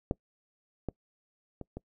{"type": "clicks", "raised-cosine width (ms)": 2, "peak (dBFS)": [-14, -19, -26, -25], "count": 4, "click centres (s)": [0.111, 0.887, 1.613, 1.77], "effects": ["noise-tail reverb RT60 0.1 s tail -25 dB re dry"]}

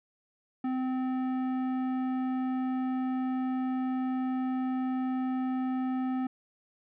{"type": "tone with tanh clipping", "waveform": "sine", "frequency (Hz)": 257.9, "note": "C4", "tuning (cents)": -25, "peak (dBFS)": -30, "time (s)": [0.64, 6.27], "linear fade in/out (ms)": 5, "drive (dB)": 13, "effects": []}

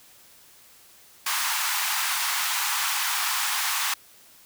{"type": "high-pass noise", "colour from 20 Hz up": "pink", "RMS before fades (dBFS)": -26, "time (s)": [1.26, 3.94], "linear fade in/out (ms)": 5, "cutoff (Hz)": 860, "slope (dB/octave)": 48, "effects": ["white hiss -53 dBFS RMS until 4.45 s"]}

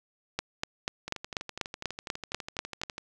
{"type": "two click trains", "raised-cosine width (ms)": 0.2, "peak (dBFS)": [-20, -12], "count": [24, 11], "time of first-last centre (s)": [[1.08, 2.981], [0.39, 2.835]], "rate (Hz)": [12.1, 4.09], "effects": []}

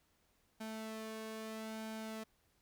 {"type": "tone with flanger", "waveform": "sawtooth", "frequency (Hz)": 220, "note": "A3", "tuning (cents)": 0, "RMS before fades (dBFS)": -45, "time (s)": [0.6, 2.24], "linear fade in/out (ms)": 10, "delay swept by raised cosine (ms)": [1.3, 1.81], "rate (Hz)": 0.78, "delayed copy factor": 0.55, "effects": ["pink hiss -75 dBFS RMS until 2.61 s"]}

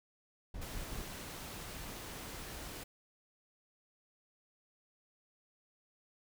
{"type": "noise bursts", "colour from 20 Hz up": "brown", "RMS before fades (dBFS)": -42, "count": 3, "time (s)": [0.54, 1.022], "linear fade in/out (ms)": 5, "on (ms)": 110, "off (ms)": 76}
{"type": "noise", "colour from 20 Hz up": "pink", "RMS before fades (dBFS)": -46, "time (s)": [0.61, 2.84], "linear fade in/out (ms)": 10}
{"effects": []}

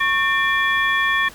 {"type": "tone cluster", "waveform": "sine", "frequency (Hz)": [1102, 1800, 2370, 3376], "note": ["C#6", "A6", "D7", "G#7"], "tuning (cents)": [-11, 39, 15, 28], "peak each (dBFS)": [-22, -18, -25, -27], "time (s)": [0, 1.29], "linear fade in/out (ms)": 10, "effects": ["pink hiss -42 dBFS RMS until 1.34 s"]}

